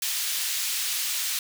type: high-pass noise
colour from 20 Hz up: pink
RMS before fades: -28 dBFS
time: 0.02-1.39 s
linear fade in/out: 2 ms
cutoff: 3100 Hz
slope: 12 dB/octave
effects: none